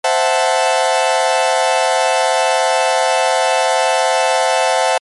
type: chord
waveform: 40% pulse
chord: F# half-diminished seventh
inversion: second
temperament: equal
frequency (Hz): 523.3 / 659.3 / 740 / 880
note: C5 / E5 / F#5 / A5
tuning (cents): 0 / 0 / 0 / 0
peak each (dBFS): -17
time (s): 0.04-4.98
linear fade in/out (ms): 5
effects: MP3 48 kbps